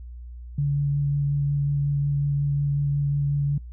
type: tone with vibrato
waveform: sine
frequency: 142.7 Hz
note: D3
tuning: 49 cents flat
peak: -20 dBFS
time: 0.58-3.58 s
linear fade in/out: 5 ms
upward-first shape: sine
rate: 5.5 Hz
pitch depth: 11 cents each way
effects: noise-tail reverb RT60 0.1 s tail -24 dB re dry + added 60 Hz sine -36 dBFS peak until 3.72 s